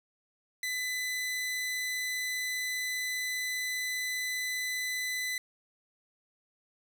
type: tone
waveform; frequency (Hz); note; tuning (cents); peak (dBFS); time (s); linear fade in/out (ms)
sawtooth; 2005; B6; +26; -28; 0.63-5.38; 2
effects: none